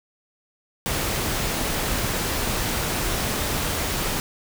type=noise; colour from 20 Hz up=pink; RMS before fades=-25 dBFS; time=0.86-4.2 s; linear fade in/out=0 ms; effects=none